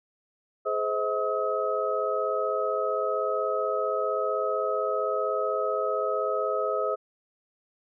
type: tone cluster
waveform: sine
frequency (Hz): 422.3 / 518 / 639 / 1274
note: G#4 / C5 / D#5 / D#6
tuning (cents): +29 / -17 / +46 / +41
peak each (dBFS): -30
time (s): 0.65-6.96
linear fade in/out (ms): 20
effects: none